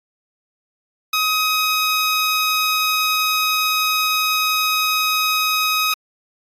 15% pulse tone, 1262 Hz, D#6, 24 cents sharp, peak -10 dBFS, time 1.13-5.94 s, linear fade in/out 5 ms, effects AAC 48 kbps

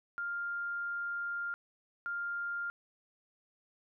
sine tone bursts at uneven times, 1400 Hz, F6, 4 cents sharp, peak -34 dBFS, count 2, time 0.18-1.54 / 2.06-2.7 s, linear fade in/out 0 ms, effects none

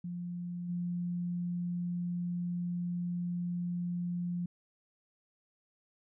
sine tone with level steps, 175.4 Hz, F3, 8 cents sharp, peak -36 / -32 dBFS, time 0.04-4.46 s, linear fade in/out 5 ms, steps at 0.68 s, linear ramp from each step 20 ms, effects none

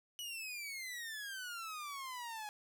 sawtooth exponential sweep, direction down, 2960 to 830.6 Hz, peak -39 dBFS, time 0.19-2.49 s, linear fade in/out 0 ms, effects none

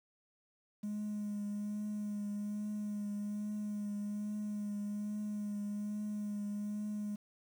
triangle tone with vibrato, 207.7 Hz, G#3, in tune, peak -33 dBFS, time 0.83-7.16 s, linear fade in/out 10 ms, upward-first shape triangle, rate 1.2 Hz, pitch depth 23 cents each way, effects tanh soft clip ceiling -32 dBFS + 10-bit

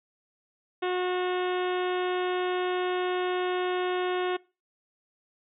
harmonic tone with a mistuned harmonic, 363.2 Hz, F#4, 32 cents flat, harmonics 1 / 2 / 3 / 4 / 5 / 6 / 7 / 8 / 9 / 10, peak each -27 / -33 / -37 / -39 / -41 / -43 / -44 / -45 / -46 / -47 dBFS, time 0.82-4.37 s, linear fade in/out 10 ms, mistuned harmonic 7, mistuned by +41 cents, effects noise-tail reverb RT60 0.3 s tail -22 dB re dry

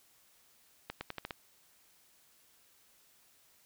accelerating click train, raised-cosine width 0.3 ms, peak -22 dBFS, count 6, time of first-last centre 0.9-1.308 s, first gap 110 ms, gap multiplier 0.85, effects white hiss -66 dBFS RMS until 3.65 s

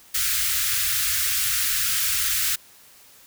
white band-stop noise, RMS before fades -23 dBFS, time 0.14-2.56 s, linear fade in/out 10 ms, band 120 to 1300 Hz, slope 48 dB/octave, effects white hiss -51 dBFS RMS until 3.26 s

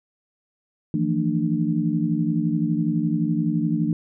sine tone cluster, 160.5 / 172.3 / 225.8 / 298.4 Hz, E3 / F3 / A3 / D4, -46 / -23 / +45 / +28 cents, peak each -25 dBFS, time 0.94-3.93 s, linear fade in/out 2 ms, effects none

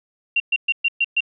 sine tone bursts, 2761 Hz, F7, 20 cents flat, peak -15 dBFS, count 6, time 0.36-1.206 s, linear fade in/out 5 ms, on 41 ms, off 120 ms, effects none

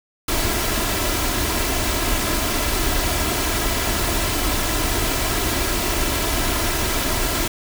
pink noise with comb filter, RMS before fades -21 dBFS, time 0.28-7.48 s, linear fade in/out 5 ms, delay 3 ms, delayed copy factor +0.5, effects none

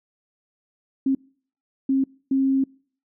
sine tone bursts at uneven times, 268.5 Hz, C4, 45 cents sharp, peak -17 dBFS, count 3, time 1.06-1.15 / 1.89-2.04 / 2.31-2.64 s, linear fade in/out 5 ms, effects noise-tail reverb RT60 0.5 s tail -26 dB re dry

